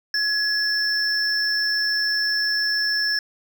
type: tone pair together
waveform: triangle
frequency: 1686 / 5353 Hz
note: G#6 / E8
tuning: +26 / +26 cents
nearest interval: octave + minor sixth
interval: 2000 cents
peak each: -21 dBFS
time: 0.14-3.19 s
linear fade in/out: 2 ms
effects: none